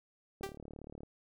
click train, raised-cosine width 2 ms, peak -34 dBFS, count 24, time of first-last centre 0.41-1.033 s, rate 36.9 Hz
sawtooth tone with exponential decay, 392 Hz, G4, in tune, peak -30 dBFS, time 0.43-0.57 s, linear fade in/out 5 ms, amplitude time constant 29 ms
effects none

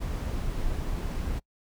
brown noise, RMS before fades -30 dBFS, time 0-1.4 s, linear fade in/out 20 ms, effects noise-tail reverb RT60 0.1 s tail -25 dB re dry

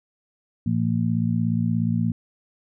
harmonic tone, 56.9 Hz, A#1, 41 cents flat, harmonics 2 / 3 / 4, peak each -24 / -24 / -24 dBFS, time 0.66-2.12 s, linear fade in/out 5 ms, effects none

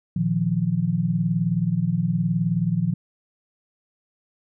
sine chord, Bb suspended fourth, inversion none, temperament equal, 116.54 / 155.56 / 174.61 Hz, Bb2 / Eb3 / F3, 0 / 0 / 0 cents, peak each -27 / -24 / -22 dBFS, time 0.16-2.94 s, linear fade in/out 5 ms, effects none

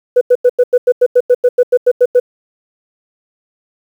sine tone bursts, 493.9 Hz, B4, in tune, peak -3 dBFS, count 15, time 0.16-2.2 s, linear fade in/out 10 ms, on 52 ms, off 90 ms, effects tanh soft clip ceiling -2 dBFS + 7-bit

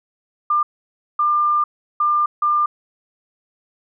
sine tone bursts at uneven times, 1197 Hz, D6, 33 cents sharp, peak -14 dBFS, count 4, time 0.5-0.63 / 1.19-1.64 / 2-2.26 / 2.42-2.66 s, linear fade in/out 5 ms, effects none

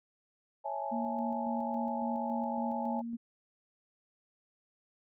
sine chord, A major seventh, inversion first, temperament equal, 554.4 / 659.3 / 830.6 / 880 Hz, C#5 / E5 / G#5 / A5, 0 / 0 / 0 / 0 cents, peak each -41 / -41 / -37 / -40 dBFS, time 0.64-3.02 s, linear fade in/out 20 ms
sine tone with tremolo, 233.1 Hz, A#3, in tune, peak -33 dBFS, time 0.91-3.17 s, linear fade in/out 20 ms, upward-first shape square, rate 3.6 Hz, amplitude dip 30%
effects none

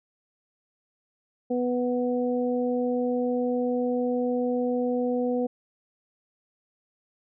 harmonic tone, 246.9 Hz, B3, in tune, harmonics 1 / 2 / 3, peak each -26 / -26 / -36 dBFS, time 1.5-5.47 s, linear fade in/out 10 ms, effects none

